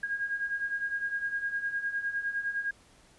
sine beating tone pair, 1623 / 1632.8 Hz, G#6 / G#6, -40 / -30 cents, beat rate 9.8 Hz, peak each -36 / -31 dBFS, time 0.03-2.71 s, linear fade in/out 5 ms, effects pink hiss -60 dBFS RMS until 3.18 s + resampled to 24000 Hz

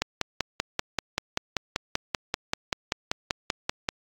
click train, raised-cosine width 0.2 ms, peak -7 dBFS, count 21, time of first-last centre 0.02-3.888 s, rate 5.17 Hz, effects AAC 48 kbps

